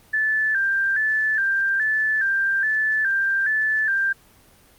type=tone with vibrato; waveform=sine; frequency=1661.2 Hz; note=G#6; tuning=in tune; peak=-18 dBFS; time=0.13-4.13 s; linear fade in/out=10 ms; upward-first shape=square; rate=1.2 Hz; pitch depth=83 cents each way; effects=pink hiss -53 dBFS RMS until 4.78 s + Opus 24 kbps